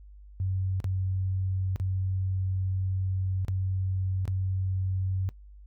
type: tone with dropouts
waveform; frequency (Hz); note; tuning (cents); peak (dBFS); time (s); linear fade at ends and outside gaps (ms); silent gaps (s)
sine; 94.3; F#2; +33; -26; 0.4-5.29; 0; 0.802-0.843 / 1.76-1.799 / 3.449-3.483 / 4.254-4.278
effects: noise-tail reverb RT60 0.1 s tail -20 dB re dry + added 50 Hz sine -46 dBFS peak until 5.66 s